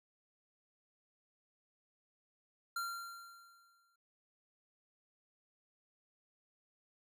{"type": "tone with exponential decay", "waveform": "square", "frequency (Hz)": 1379, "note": "F6", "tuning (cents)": -22, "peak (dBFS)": -36, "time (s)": [2.76, 3.96], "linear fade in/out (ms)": 5, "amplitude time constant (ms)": 260, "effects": []}